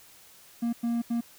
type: tone bursts at uneven times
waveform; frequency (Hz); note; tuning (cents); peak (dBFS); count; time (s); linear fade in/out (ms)
triangle; 234.6; A#3; +11; -23; 3; 0.62-0.73 / 0.83-1.02 / 1.1-1.21; 10
effects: white hiss -54 dBFS RMS until 1.38 s